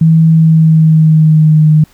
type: tone with pitch glide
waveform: sine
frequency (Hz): 161.6 to 154.12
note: E3 to D#3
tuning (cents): -34 to -16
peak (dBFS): -3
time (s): 0.01-1.84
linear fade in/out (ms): 5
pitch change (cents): -82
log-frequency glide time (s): 0.31-1.69
effects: pink hiss -47 dBFS RMS until 1.93 s